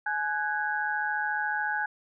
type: tone cluster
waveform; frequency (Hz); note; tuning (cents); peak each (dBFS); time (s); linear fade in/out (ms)
sine; 845 / 1492 / 1646; G#5 / F#6 / G#6; +30 / +14 / -16; -31; 0.06-1.86; 5
effects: none